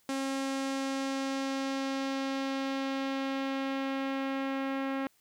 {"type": "tone with low-pass filter sweep", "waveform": "sawtooth", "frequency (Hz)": 270.3, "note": "C#4", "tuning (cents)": -44, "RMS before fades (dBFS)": -33, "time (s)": [0.09, 5.07], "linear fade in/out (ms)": 2, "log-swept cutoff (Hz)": [8700, 2200], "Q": 1.1, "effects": ["white hiss -68 dBFS RMS until 5.2 s"]}